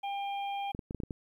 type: harmonic tone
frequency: 799 Hz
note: G5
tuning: 33 cents sharp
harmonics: 1 / 3 / 4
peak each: -33 / -45 / -46 dBFS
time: 0.03-0.72 s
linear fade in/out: 10 ms
type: clicks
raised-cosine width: 3 ms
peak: -24 dBFS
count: 7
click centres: 0.749 / 0.792 / 0.909 / 0.947 / 1.002 / 1.035 / 1.108 s
effects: 11-bit